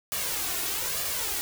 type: noise with flanger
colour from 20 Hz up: white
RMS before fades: -30 dBFS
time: 0.12-1.41 s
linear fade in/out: 0 ms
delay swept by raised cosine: 1.7 to 2.8 ms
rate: 1.1 Hz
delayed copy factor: +0.6
effects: none